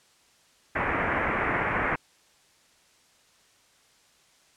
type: low-pass noise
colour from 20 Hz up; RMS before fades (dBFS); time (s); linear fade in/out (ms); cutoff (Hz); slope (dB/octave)
white; -27; 0.75-1.96; 10; 2200; 48
effects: white hiss -61 dBFS RMS until 4.56 s + low-pass 8000 Hz 12 dB/octave